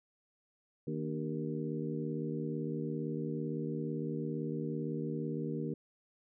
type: harmonic tone with a mistuned harmonic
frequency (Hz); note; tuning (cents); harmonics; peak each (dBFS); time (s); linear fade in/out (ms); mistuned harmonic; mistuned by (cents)
77.78; D#2; 0; 2 / 3 / 4 / 5 / 6; -38 / -40 / -41 / -42 / -43; 0.87-5.74; 5; 4; -67
effects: none